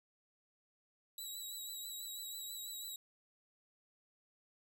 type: tone with vibrato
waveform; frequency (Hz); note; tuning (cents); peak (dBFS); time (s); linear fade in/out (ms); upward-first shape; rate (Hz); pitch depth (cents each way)
15% pulse; 3895; B7; -25; -37; 1.18-2.96; 2; triangle; 6.1; 44
effects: none